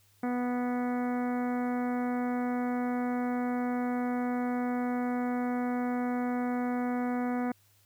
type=harmonic tone; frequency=246.2 Hz; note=B3; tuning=5 cents flat; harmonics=1 / 2 / 3 / 4 / 5 / 6 / 7 / 8 / 9; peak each=-29 / -38 / -37 / -45 / -45 / -46 / -50 / -50 / -51 dBFS; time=0.23-7.52 s; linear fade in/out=5 ms; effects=added 100 Hz sine -66 dBFS peak until 7.85 s + white hiss -66 dBFS RMS until 7.85 s